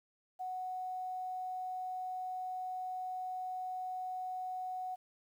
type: tone with quantisation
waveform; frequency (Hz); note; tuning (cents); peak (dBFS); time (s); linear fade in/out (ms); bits
sine; 740; F#5; 0; -37; 0.39-4.96; 20; 11
effects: none